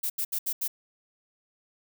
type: noise bursts at uneven times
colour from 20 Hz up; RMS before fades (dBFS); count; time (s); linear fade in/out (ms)
violet; -29; 5; 0.03-0.1 / 0.18-0.25 / 0.32-0.39 / 0.46-0.53 / 0.61-0.68; 10
effects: none